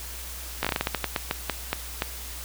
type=slowing click train; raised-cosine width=0.3 ms; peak=-8 dBFS; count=15; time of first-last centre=0.63-2.021 s; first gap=16 ms; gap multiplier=1.25; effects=added 60 Hz sine -39 dBFS peak until 2.44 s + white hiss -39 dBFS RMS until 2.44 s